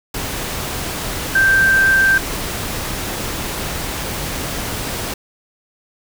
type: tone in noise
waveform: sine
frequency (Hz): 1568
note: G6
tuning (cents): 0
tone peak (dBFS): -10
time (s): 1.35-2.18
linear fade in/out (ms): 5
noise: pink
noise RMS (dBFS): -24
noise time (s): 0.14-5.14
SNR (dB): +11
effects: none